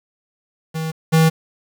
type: tone pair in turn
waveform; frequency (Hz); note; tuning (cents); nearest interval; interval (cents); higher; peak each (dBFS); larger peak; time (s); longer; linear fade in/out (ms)
square; 160 / 160.69; D#3 / E3; +49 / -44; unison; 7; second; -22 / -11; second; 0.74-0.92 / 1.12-1.3; neither; 20
effects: 7-bit